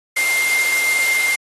sine tone in noise, 2105 Hz, C7, 10 cents sharp, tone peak -16 dBFS, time 0.16-1.36 s, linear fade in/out 10 ms, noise white, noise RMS -23 dBFS, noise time 0.16-1.36 s, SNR +4 dB, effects high-pass 400 Hz 12 dB/octave + AAC 32 kbps

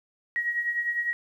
sine tone with tremolo, 1900 Hz, A#6, 33 cents sharp, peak -22 dBFS, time 0.36-1.13 s, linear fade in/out 0 ms, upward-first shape triangle, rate 9.9 Hz, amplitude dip 70%, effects 10-bit

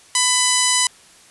harmonic tone, 999 Hz, B5, 20 cents sharp, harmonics 1 / 2 / 3 / 4 / 5 / 6 / 7 / 8 / 9 / 10, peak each -24 / -24 / -24 / -24 / -24 / -24 / -24 / -24 / -24 / -24 dBFS, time 0.15-0.87 s, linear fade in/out 2 ms, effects white hiss -48 dBFS RMS until 1.3 s + resampled to 24000 Hz

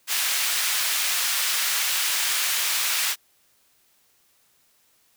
pink high-pass noise, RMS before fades -24 dBFS, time 0.07-3.16 s, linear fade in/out 50 ms, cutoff 1900 Hz, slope 12 dB/octave, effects white hiss -63 dBFS RMS until 5.16 s

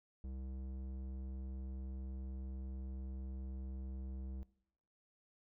square tone with low-pass filter, 65.41 Hz, C2, in tune, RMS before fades -45 dBFS, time 0.24-4.43 s, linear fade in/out 0 ms, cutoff 350 Hz, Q 0.62, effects noise-tail reverb RT60 0.7 s tail -20 dB re dry

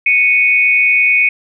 sine tone pair together, 2217 / 2488 Hz, C#7 / D#7, 0 / -1 cents, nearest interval major second, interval 199 cents, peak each -11 dBFS, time 0.06-1.29 s, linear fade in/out 5 ms, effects none

